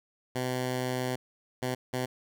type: tone bursts at uneven times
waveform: 10% pulse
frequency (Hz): 127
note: B2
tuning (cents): +49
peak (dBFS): -21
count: 3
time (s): 0.35-1.16 / 1.62-1.75 / 1.93-2.06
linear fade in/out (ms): 10
effects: none